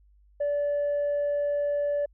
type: tone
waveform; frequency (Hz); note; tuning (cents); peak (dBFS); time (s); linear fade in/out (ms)
sine; 579; D5; -25; -22; 0.4-2.06; 10
effects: tanh soft clip ceiling -22 dBFS + added 50 Hz sine -56 dBFS peak until 2.13 s